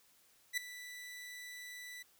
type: tone with ADSR envelope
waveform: sawtooth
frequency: 1975.5 Hz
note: B6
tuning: in tune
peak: -27 dBFS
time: 0.53-2.03 s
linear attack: 45 ms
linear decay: 3 ms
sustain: -16 dB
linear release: 11 ms
effects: white hiss -68 dBFS RMS until 2.19 s